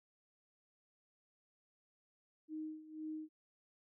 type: tone with tremolo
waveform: sine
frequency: 311.5 Hz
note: D#4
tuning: 2 cents sharp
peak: -40 dBFS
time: 2.48-3.29 s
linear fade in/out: 50 ms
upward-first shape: sine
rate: 2 Hz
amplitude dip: 80%
effects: none